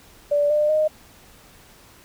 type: tone with pitch steps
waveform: sine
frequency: 582 / 599.4 / 617.3 Hz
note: D5 / D5 / D#5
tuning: -16 / +35 / -14 cents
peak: -16 dBFS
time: 0.31-0.88 s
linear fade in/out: 10 ms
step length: 190 ms
effects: pink hiss -50 dBFS RMS until 2.04 s